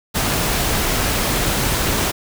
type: noise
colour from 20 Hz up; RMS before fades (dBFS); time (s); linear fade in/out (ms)
pink; -19; 0.14-2.12; 20
effects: none